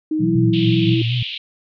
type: tone with pitch glide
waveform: sine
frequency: 311.1 to 328.3 Hz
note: D#4 to E4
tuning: 0 to -7 cents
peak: -17 dBFS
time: 0.11-1.02 s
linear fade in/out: 5 ms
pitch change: +93 cents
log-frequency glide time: 0.22-0.28 s
type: chord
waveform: sine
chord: B suspended fourth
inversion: none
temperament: equal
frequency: 123.47 / 164.81 / 185 Hz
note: B2 / E3 / F#3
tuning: 0 / 0 / 0 cents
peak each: -24 / -21 / -20 dBFS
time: 0.19-0.95 s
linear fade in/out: 20 ms
type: tone with vibrato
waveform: sine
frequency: 119.4 Hz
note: A#2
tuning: 42 cents sharp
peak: -17 dBFS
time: 0.35-1.23 s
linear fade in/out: 5 ms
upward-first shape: sine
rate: 5.3 Hz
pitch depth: 68 cents each way
type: band-pass noise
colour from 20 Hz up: white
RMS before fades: -28 dBFS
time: 0.53-1.38 s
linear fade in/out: 5 ms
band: 2600 to 3500 Hz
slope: 48 dB/octave
effects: none